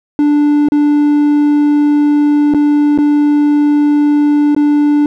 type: tone with dropouts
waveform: triangle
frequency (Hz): 293.7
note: D4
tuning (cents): 0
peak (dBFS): -5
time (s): 0.19-5.06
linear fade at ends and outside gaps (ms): 1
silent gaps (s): 0.686-0.72 / 2.538-2.546 / 2.977-2.986 / 4.548-4.564
effects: none